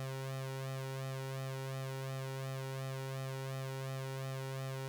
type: tone with flanger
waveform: sawtooth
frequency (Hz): 133.4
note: C3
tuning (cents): +34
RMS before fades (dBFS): -41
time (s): 0-4.88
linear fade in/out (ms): 0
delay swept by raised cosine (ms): 1.6 to 2.14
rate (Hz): 2.8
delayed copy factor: +0.8
effects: none